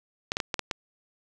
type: clicks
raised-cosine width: 0.2 ms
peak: -10 dBFS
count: 6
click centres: 0.319 / 0.369 / 0.402 / 0.542 / 0.593 / 0.712 s
effects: none